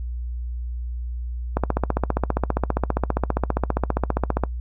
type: click train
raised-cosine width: 1 ms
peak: -6 dBFS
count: 44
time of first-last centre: 1.57-4.437 s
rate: 15 Hz
effects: noise-tail reverb RT60 0.1 s tail -22 dB re dry + added 60 Hz sine -26 dBFS peak until 4.6 s